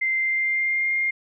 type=tone with pitch glide; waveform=sine; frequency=2084 to 2119 Hz; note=C7 to C7; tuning=-7 to +21 cents; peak=-20 dBFS; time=0.01-1.11 s; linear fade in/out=10 ms; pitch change=+28 cents; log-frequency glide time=0.14-0.92 s; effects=none